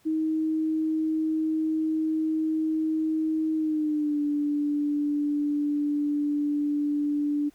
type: tone with pitch glide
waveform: sine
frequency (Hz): 315.4 to 292.6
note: D#4 to D4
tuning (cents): +24 to -6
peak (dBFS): -23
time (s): 0.05-7.5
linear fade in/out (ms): 20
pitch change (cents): -130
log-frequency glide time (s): 3.55-4.21
effects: pink hiss -62 dBFS RMS until 7.54 s